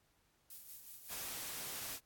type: noise with tremolo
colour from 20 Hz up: violet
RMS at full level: -49 dBFS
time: 0.5-1.28 s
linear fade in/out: 2 ms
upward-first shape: sine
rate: 5.4 Hz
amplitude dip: 50%
type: noise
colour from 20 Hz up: white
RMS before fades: -44 dBFS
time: 1.08-2 s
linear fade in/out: 50 ms
effects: pink hiss -75 dBFS RMS until 2.05 s + AAC 64 kbps